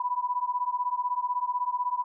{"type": "beating tone pair", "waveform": "sine", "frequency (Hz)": [980, 996], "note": ["B5", "B5"], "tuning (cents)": [-14, 14], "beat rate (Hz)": 16, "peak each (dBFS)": -29, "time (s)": [0, 2.04], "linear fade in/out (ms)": 5, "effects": []}